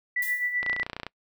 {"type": "tone with tremolo", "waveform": "sine", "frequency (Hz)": 1969, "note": "B6", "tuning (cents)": -6, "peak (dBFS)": -23, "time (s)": [0.16, 0.83], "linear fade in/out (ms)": 5, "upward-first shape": "sine", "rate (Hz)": 7.8, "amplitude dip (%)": 60}
{"type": "noise with exponential decay", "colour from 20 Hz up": "violet", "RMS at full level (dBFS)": -32, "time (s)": [0.22, 0.63], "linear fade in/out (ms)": 5, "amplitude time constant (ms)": 89}
{"type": "click train", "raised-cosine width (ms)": 0.3, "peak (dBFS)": -17, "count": 14, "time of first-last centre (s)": [0.63, 1.066], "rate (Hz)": 29.8}
{"effects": ["noise-tail reverb RT60 0.1 s tail -26 dB re dry"]}